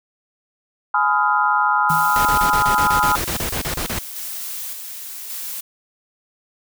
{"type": "chord", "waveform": "sine", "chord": "F half-diminished seventh", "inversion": "first", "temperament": "just", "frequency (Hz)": [838.1, 1005.8, 1257.2, 1396.9], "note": ["Ab5", "Cb6", "Eb6", "F6"], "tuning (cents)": [16, 31, 18, 0], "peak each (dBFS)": [-20, -20, -20, -20], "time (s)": [0.94, 3.16], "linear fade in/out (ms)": 5}
{"type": "noise with tremolo", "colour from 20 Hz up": "blue", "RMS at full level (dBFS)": -29, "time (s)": [1.89, 5.61], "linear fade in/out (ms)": 10, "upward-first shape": "square", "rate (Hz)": 0.88, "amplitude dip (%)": 35}
{"type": "tone with exponential decay", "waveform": "sine", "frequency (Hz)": 158.7, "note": "D#3", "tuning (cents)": 35, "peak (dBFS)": -20, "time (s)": [1.9, 2.2], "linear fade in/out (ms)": 2, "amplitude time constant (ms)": 64}
{"type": "noise bursts", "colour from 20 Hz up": "pink", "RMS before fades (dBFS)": -24, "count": 15, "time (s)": [2.16, 3.987], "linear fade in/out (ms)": 0, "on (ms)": 91, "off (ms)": 33}
{"effects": []}